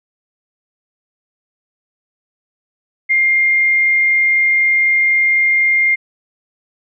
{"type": "tone", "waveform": "sine", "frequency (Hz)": 2114, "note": "C7", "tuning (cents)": 17, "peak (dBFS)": -10, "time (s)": [3.09, 5.96], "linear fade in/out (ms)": 20, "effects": []}